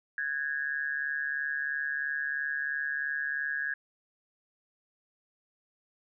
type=tone with amplitude modulation; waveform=sine; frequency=1652 Hz; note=G#6; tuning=10 cents flat; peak=-26 dBFS; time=0.18-3.74 s; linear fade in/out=2 ms; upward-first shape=sine; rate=143 Hz; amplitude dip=80%; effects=none